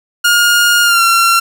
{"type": "tone with pitch glide", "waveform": "sawtooth", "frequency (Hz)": [1422, 1365.7], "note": ["F6", "F6"], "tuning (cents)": [31, -39], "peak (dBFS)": -4, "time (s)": [0.24, 1.4], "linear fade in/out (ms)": 10, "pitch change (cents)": -70, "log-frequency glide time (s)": [0.83, 1.02], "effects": []}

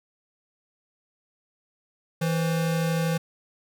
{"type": "tone pair together", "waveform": "square", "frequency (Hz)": [163.1, 522], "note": ["E3", "C5"], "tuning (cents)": [-18, -4], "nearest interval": "octave + minor sixth", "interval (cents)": 2014, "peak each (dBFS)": [-24, -32], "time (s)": [2.21, 3.18], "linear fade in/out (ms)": 10, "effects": []}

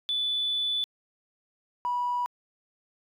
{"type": "tone pair in turn", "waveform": "triangle", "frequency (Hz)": [3479, 976.3], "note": ["A7", "B5"], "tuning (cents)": [-20, -20], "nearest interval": "octave + minor seventh", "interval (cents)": 2200, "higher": "first", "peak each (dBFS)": -22, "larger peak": "neither", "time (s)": [[0.09, 0.84], [1.85, 2.26]], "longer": "first", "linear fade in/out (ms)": 0, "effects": ["tanh soft clip ceiling -23 dBFS"]}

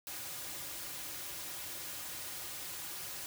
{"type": "noise with comb filter", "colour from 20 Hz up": "white", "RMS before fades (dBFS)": -43, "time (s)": [0.07, 3.26], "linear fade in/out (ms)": 0, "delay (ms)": 4.5, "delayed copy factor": -0.55, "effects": []}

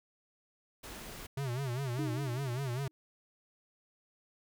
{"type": "noise", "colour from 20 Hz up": "pink", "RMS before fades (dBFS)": -46, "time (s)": [0.83, 1.27], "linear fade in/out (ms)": 10}
{"type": "tone with vibrato", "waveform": "square", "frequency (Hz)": 129.5, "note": "C3", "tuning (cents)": -17, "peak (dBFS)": -34, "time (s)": [1.37, 2.88], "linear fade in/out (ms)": 5, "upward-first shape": "sine", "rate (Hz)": 5, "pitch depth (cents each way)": 150}
{"type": "tone with exponential decay", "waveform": "sine", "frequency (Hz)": 311.1, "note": "D#4", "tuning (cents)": 0, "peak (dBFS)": -33, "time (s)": [1.99, 2.91], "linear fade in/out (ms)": 0, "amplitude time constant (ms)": 200}
{"effects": []}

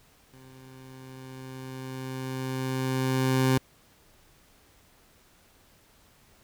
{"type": "tone with level ramp", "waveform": "20% pulse", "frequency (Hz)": 130.81, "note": "C3", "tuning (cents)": 0, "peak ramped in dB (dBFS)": [-45, -15], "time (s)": [0.33, 3.58], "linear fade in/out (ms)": 5, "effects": ["pink hiss -60 dBFS RMS until 6.43 s"]}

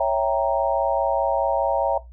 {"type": "chord", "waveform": "sine", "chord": "C# diminished seventh", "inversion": "none", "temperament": "equal", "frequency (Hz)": [554.4, 659.3, 784, 932.3], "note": ["C#5", "E5", "G5", "Bb5"], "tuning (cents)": [0, 0, 0, 0], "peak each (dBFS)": [-23, -22, -25, -25], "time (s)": [0, 1.98], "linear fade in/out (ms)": 5, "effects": ["noise-tail reverb RT60 0.2 s tail -18 dB re dry", "added 60 Hz sine -40 dBFS peak until 2.12 s"]}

